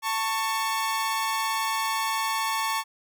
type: tone pair together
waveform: sawtooth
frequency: 890.5 / 1108.7 Hz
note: A5 / C#6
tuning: +21 / 0 cents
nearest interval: major third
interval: 379 cents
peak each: -24 dBFS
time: 0.02-2.84 s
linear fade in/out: 50 ms
effects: none